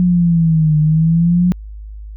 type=linear two-way sweep; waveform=sine; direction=down then up; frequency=181 to 151.7 to 181 Hz; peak=-9 dBFS; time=0-1.52 s; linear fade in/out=0 ms; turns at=0.78 s; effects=added 52 Hz sine -28 dBFS peak until 2.16 s